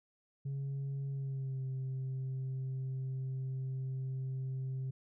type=tone with pitch glide; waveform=sine; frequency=137.7 to 131.56 Hz; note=C#3 to C3; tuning=-11 to +10 cents; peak=-33 dBFS; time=0.45-4.91 s; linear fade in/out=10 ms; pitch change=-79 cents; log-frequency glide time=1.1-1.64 s; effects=tanh soft clip ceiling -34 dBFS